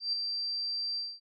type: tone with ADSR envelope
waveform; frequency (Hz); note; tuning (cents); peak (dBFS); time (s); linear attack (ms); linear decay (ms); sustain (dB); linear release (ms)
sine; 4699; D8; 0; -26; 0-1.2; 130; 4; -5; 230
effects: none